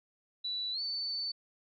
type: tone with pitch glide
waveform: sine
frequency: 3951 to 4512 Hz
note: B7 to C#8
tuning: 0 to +30 cents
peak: -33 dBFS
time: 0.44-1.32 s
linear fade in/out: 10 ms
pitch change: +230 cents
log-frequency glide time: 0.72-0.81 s
effects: none